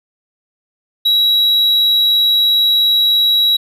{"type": "tone", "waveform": "triangle", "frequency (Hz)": 3879, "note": "B7", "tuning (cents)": -32, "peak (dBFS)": -8, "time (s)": [1.05, 3.57], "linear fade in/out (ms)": 10, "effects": ["resampled to 32000 Hz"]}